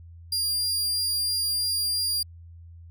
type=tone; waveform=sawtooth; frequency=4801 Hz; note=D8; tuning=37 cents sharp; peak=-21 dBFS; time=0.32-2.23 s; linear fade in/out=5 ms; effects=added 84 Hz sine -43 dBFS peak until 2.9 s